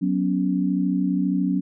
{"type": "chord", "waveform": "sine", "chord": "F# suspended fourth", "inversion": "none", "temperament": "equal with one note detuned", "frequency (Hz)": [185, 246.9, 279.6], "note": ["F#3", "B3", "C#4"], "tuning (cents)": [0, 0, 15], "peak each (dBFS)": [-22, -27, -23], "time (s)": [0.01, 1.61], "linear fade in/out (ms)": 20, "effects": []}